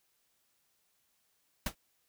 pink noise with exponential decay, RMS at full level -28 dBFS, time 1.66-1.75 s, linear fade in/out 5 ms, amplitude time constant 18 ms, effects white hiss -75 dBFS RMS until 2.08 s

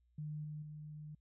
sine tone with level steps, 151.3 Hz, D#3, 48 cents flat, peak -40 / -42 / -46 dBFS, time 0.18-1.15 s, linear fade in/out 5 ms, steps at 0.44 / 0.62 s, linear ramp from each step 5 ms, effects added 60 Hz sine -70 dBFS peak until 1.2 s

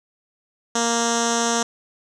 10% pulse tone with low-pass filter, 233.1 Hz, A#3, in tune, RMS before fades -21 dBFS, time 0.75-1.63 s, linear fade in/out 5 ms, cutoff 6800 Hz, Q 8.8, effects none

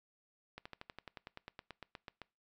slowing click train, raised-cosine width 0.3 ms, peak -30 dBFS, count 17, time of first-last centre 0.58-2.217 s, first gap 75 ms, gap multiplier 1.04, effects noise-tail reverb RT60 0.3 s tail -23 dB re dry

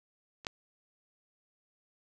clicks, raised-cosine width 0.2 ms, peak -30 / -15 dBFS, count 2, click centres 0.448 / 0.468 s, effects none

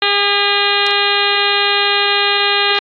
harmonic tone with a mistuned harmonic, 406.2 Hz, G#4, 38 cents flat, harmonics 1 / 2 / 3 / 4 / 5 / 6 / 7 / 8 / 9 / 10, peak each -21 / -21 / -21 / -21 / -21 / -21 / -21 / -21 / -21 / -21 dBFS, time 0.02-2.79 s, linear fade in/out 2 ms, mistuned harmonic 5, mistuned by -38 cents, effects AAC 64 kbps

